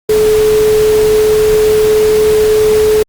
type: tone in noise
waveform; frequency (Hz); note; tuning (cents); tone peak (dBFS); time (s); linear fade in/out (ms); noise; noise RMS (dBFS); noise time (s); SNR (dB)
sine; 429.6; A4; -41; -6; 0.09-3.03; 5; pink; -21; 0.09-3.03; +12
effects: Opus 48 kbps